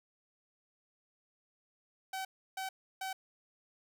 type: tone bursts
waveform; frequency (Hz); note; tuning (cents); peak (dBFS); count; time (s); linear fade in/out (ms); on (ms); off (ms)
sawtooth; 763; G5; -47; -33; 3; 2.13-3.13; 5; 120; 320
effects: none